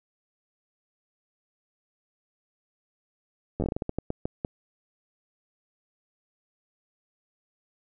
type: slowing click train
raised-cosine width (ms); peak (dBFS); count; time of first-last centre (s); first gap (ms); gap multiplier
2; -15; 14; 3.6-4.449; 10; 1.28
effects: none

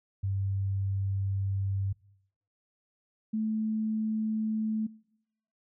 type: tone pair in turn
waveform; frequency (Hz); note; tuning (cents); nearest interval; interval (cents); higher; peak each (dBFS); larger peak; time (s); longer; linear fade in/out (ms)
sine; 97.7 / 218; G2 / A3; -5 / -16; octave + major second; 1389; second; -27; neither; 0.23-1.93 / 3.33-4.87; first; 10
effects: noise-tail reverb RT60 0.8 s tail -24 dB re dry

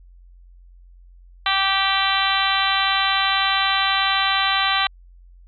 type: harmonic tone with a mistuned harmonic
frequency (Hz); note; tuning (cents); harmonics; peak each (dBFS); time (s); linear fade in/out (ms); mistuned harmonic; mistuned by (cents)
389.2; G4; -12; 2 / 3 / 4 / 5 / 6 / 7 / 8 / 9 / 10; -25 / -23 / -26 / -26 / -28 / -29 / -26 / -28 / -25; 1.46-4.87; 2; 10; +26
effects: added 44 Hz sine -44 dBFS peak until 5.47 s

